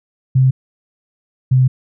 sine tone pair in turn, 130.81 / 129.08 Hz, C3 / C3, 0 / -23 cents, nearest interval unison, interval 23 cents, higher first, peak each -8 dBFS, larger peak neither, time 0.35-0.51 / 1.51-1.68 s, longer second, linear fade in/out 10 ms, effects none

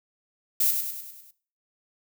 violet noise with echo, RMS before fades -22 dBFS, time 0.6-0.71 s, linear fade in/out 5 ms, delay 100 ms, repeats 6, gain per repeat -5 dB, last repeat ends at 1.31 s, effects noise-tail reverb RT60 0.4 s tail -17 dB re dry

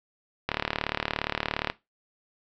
click train, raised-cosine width 0.3 ms, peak -9 dBFS, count 46, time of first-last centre 0.49-1.7 s, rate 37.2 Hz, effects noise-tail reverb RT60 0.2 s tail -17 dB re dry + low-pass 5000 Hz 12 dB/octave

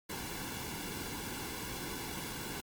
pink noise with comb filter, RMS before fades -41 dBFS, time 0.09-2.61 s, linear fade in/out 10 ms, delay 1.6 ms, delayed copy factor -0.65, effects Opus 48 kbps

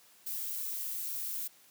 violet noise with amplitude modulation, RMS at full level -36 dBFS, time 0.26-1.48 s, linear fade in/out 10 ms, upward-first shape sine, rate 209 Hz, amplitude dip 25%, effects white hiss -61 dBFS RMS until 1.7 s + high-pass 150 Hz 12 dB/octave

